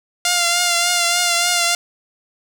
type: tone with vibrato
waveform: 5% pulse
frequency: 698.5 Hz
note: F5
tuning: in tune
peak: -3 dBFS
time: 0.25-1.75 s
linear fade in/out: 2 ms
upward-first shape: triangle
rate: 3.4 Hz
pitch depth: 37 cents each way
effects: 7-bit